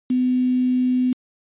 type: tone with quantisation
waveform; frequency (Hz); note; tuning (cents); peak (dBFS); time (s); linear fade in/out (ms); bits
sine; 252.4; B3; +38; -16; 0.1-1.13; 5; 6
effects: resampled to 8000 Hz